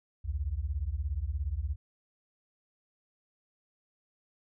sine beating tone pair, 63.1 / 80.1 Hz, B1 / E2, +38 / -49 cents, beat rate 17 Hz, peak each -33 / -33 dBFS, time 0.24-1.76 s, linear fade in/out 20 ms, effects none

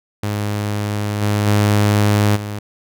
sawtooth tone with level steps, 103.83 Hz, G#2, in tune, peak -15 / -11 / -8 / -20 dBFS, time 0.23-2.59 s, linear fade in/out 5 ms, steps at 1.21 / 1.46 / 2.35 s, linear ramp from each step 20 ms, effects none

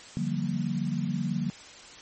sine chord, G minor seventh, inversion second, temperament equal with one note detuned, 146.83 / 174.61 / 192.96 / 233.1 Hz, D3 / F3 / G3 / Bb3, 0 / 0 / -27 / 0 cents, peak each -32 dBFS, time 0.17-1.5 s, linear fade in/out 0 ms, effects white hiss -47 dBFS RMS until 2.01 s + MP3 32 kbps

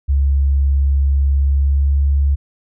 sine tone with pitch glide, 69.2 to 70.13 Hz, C#2 to C#2, -2 to +21 cents, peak -11 dBFS, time 0.08-2.36 s, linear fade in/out 20 ms, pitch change +23 cents, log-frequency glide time 1.47-1.97 s, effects none

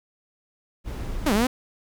brown noise, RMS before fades -30 dBFS, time 0.84-1.47 s, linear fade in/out 50 ms
sawtooth linear two-way sweep, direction down then up, 328 to 193.1 to 264.1 Hz, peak -15 dBFS, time 1.26-1.47 s, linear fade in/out 5 ms, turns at 1.33 s
effects none

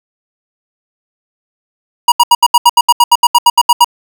square tone bursts, 957 Hz, A#5, 45 cents sharp, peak -3 dBFS, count 16, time 2.08-3.845 s, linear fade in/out 5 ms, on 40 ms, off 75 ms, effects 7-bit

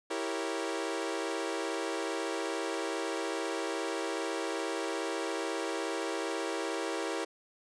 sawtooth chord, E diminished seventh, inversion none, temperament equal, 329.6 / 392 / 466.2 / 554.4 Hz, E4 / G4 / Bb4 / Db5, 0 / 0 / 0 / 0 cents, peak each -33 / -34 / -34 / -36 dBFS, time 0.1-7.25 s, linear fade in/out 10 ms, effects resampled to 22050 Hz

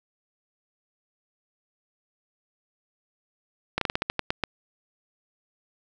slowing click train, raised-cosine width 0.3 ms, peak -8 dBFS, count 10, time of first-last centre 3.78-4.437 s, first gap 33 ms, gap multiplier 1.19, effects none

